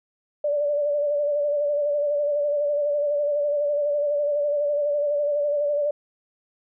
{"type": "tone with vibrato", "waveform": "sine", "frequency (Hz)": 583, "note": "D5", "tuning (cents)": -13, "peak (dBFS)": -20, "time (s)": [0.44, 5.91], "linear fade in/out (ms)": 5, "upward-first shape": "sine", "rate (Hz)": 12, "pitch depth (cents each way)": 38, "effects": []}